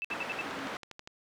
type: tone bursts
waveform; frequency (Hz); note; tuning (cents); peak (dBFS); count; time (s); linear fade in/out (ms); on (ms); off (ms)
sine; 2637; E7; 0; -32; 5; 0.02-0.413; 0; 25; 67
type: band-pass noise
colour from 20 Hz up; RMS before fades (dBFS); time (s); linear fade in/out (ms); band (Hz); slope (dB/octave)
white; -39; 0.1-0.77; 2; 170 to 1700; 12
type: tone with exponential growth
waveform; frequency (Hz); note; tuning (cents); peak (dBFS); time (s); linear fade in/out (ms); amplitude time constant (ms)
sine; 271.3; C#4; -37; -35; 0.3-0.67; 1; 79
type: click train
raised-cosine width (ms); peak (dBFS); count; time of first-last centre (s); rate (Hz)
0.2; -27; 8; 0.51-1.075; 12.4
effects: none